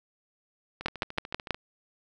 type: two click trains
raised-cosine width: 0.3 ms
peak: -10 / -23 dBFS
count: 5 / 11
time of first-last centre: 0.86-1.507 / 0.81-1.545 s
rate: 6.18 / 13.6 Hz
effects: none